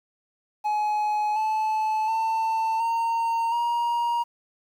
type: tone with pitch steps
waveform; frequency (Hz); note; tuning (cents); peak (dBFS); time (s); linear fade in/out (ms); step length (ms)
triangle; 844 / 868.2 / 893.2 / 918.8 / 945.2; G#5 / A5 / A5 / A#5 / A#5; +28 / -23 / +26 / -25 / +24; -20; 0.64-4.24; 20; 720
effects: 9-bit